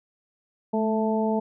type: harmonic tone with a mistuned harmonic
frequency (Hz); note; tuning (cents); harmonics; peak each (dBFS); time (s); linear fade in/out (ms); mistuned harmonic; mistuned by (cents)
220; A3; 0; 1 / 2 / 3 / 4; -24 / -27 / -29 / -30; 0.73-1.4; 10; 1; -26
effects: none